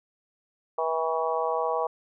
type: harmonic tone with a mistuned harmonic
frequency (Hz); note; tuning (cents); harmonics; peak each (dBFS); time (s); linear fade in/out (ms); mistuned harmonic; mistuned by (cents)
162; E3; -30; 3 / 4 / 5 / 6 / 7; -29 / -30 / -31 / -32 / -32; 0.78-1.87; 5; 7; -16
effects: none